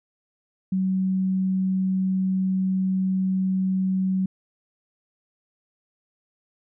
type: tone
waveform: sine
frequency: 188.5 Hz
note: F#3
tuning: 32 cents sharp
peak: -20 dBFS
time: 0.72-4.26 s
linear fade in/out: 5 ms
effects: none